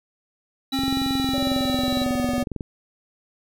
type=tone with pitch glide; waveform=square; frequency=267.9 to 247.1 Hz; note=C4 to B3; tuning=+41 to +1 cents; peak=-23 dBFS; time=0.72-2.44 s; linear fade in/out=20 ms; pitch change=-140 cents; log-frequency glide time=1.15-2.29 s
type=tone; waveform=triangle; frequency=3931 Hz; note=B7; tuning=9 cents flat; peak=-27 dBFS; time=0.72-2.04 s; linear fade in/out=2 ms
type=click train; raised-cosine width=3 ms; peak=-17 dBFS; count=41; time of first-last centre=0.79-2.608 s; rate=22 Hz
type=tone with tremolo; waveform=sine; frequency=570 Hz; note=C#5; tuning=48 cents sharp; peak=-26 dBFS; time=1.34-2.44 s; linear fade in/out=2 ms; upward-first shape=square; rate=18 Hz; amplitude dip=60%
effects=none